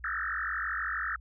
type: tone with frequency modulation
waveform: sine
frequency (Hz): 1568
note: G6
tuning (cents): 0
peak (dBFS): -30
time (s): 0.04-1.16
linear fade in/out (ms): 2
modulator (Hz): 46.2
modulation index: 6.4
effects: added 60 Hz sine -47 dBFS peak until 1.2 s